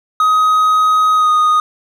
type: tone with pitch glide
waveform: triangle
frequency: 1259 to 1238.8 Hz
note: D#6 to D#6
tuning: +20 to -8 cents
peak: -7 dBFS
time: 0.2-1.6 s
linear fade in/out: 2 ms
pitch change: -28 cents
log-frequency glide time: 1.15-1.3 s
effects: none